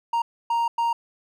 triangle tone bursts at uneven times, 932.3 Hz, A#5, in tune, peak -18 dBFS, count 3, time 0.13-0.22 / 0.5-0.68 / 0.78-0.93 s, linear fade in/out 5 ms, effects none

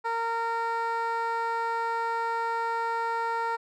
15% pulse tone with band-pass filter, 460 Hz, A#4, 23 cents flat, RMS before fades -29 dBFS, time 0.04-3.57 s, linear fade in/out 20 ms, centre 930 Hz, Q 1.4, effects none

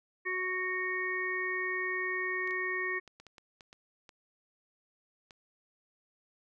harmonic tone, 370 Hz, F#4, in tune, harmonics 1 / 3 / 5 / 6, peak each -38 / -41 / -33 / -38 dBFS, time 0.25-3 s, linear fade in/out 20 ms
clicks, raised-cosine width 0.2 ms, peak -34 dBFS, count 10, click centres 2.475 / 2.509 / 3.077 / 3.2 / 3.267 / 3.382 / 3.608 / 3.729 / 4.092 / 5.308 s
effects none

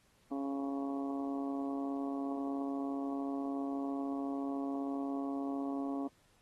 harmonic tone, 138.59 Hz, C#3, in tune, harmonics 2 / 3 / 4 / 5 / 6 / 7 / 8, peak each -35 / -46 / -49 / -45 / -52 / -55 / -51 dBFS, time 0.31-6.08 s, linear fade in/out 10 ms, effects pink hiss -70 dBFS RMS until 6.41 s + AAC 32 kbps

